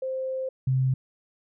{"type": "tone pair in turn", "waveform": "sine", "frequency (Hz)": [523.3, 130.82], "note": ["C5", "C3"], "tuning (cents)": [0, 0], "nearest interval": "2 octaves", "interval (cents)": 2400, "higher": "first", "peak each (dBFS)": [-27, -20], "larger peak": "second", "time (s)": [[0.02, 0.49], [0.67, 0.94]], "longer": "first", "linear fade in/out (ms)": 5, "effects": []}